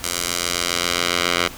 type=tone with band-pass filter sweep; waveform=10% pulse; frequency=87.31 Hz; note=F2; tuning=in tune; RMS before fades=-22 dBFS; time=0.03-1.48 s; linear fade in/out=10 ms; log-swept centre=8500 to 2800 Hz; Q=0.74; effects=pink hiss -37 dBFS RMS until 1.57 s